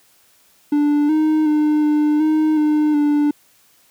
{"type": "tone with pitch steps", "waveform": "triangle", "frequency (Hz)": [293.3, 310.4, 302.1, 299.9, 310.4, 302.4, 293.8], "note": ["D4", "D#4", "D4", "D4", "D#4", "D#4", "D4"], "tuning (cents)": [-2, -4, 49, 36, -4, -49, 1], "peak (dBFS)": -11, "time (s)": [0.72, 3.31], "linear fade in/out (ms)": 5, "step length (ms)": 370, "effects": ["white hiss -55 dBFS RMS until 3.9 s", "high-pass 60 Hz 12 dB/octave"]}